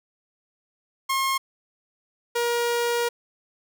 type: tone pair in turn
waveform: sawtooth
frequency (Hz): 1074 / 474.8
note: C6 / A#4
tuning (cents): +45 / +32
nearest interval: octave + major second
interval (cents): 1413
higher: first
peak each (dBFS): -18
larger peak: neither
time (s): 1.09-1.38 / 2.35-3.09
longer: second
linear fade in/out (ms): 10
effects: none